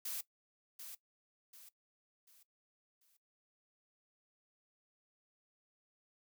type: noise with echo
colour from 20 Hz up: blue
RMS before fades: -41 dBFS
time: 0.05-0.21 s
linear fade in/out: 5 ms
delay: 740 ms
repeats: 4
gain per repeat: -8 dB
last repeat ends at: 3.17 s
effects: noise-tail reverb RT60 0.1 s tail -17 dB re dry